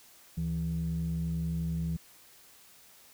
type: tone pair together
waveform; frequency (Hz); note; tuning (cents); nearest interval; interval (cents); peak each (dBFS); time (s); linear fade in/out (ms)
sine; 73.32 / 164.6; D2 / E3; -2 / -2; octave + major second; 1400; -34 / -29; 0.37-1.97; 10
effects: tanh soft clip ceiling -25 dBFS + white hiss -57 dBFS RMS until 3.13 s